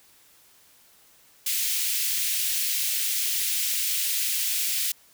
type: high-pass noise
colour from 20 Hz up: white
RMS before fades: -26 dBFS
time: 1.46-4.92 s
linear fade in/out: 5 ms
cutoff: 2200 Hz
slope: 24 dB/octave
effects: white hiss -57 dBFS RMS until 5.13 s